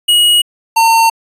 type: tone pair in turn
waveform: square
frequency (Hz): 2900 / 907.9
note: F#7 / A#5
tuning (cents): -35 / -46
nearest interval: octave + minor sixth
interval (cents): 2011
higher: first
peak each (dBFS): -7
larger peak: neither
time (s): 0.08-0.42 / 0.76-1.1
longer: neither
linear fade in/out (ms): 10
effects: resampled to 32000 Hz